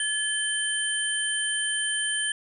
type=tone cluster; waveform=sine; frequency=1718 / 3092 / 9020 Hz; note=A6 / G7 / C#9; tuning=-42 / -24 / +29 cents; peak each=-29 dBFS; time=0-2.32 s; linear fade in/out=2 ms; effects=none